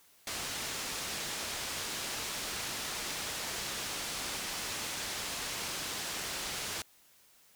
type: low-pass noise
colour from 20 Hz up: white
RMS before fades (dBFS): -38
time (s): 0.27-6.82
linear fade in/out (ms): 2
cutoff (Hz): 7000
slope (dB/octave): 12
effects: white hiss -63 dBFS RMS until 7.55 s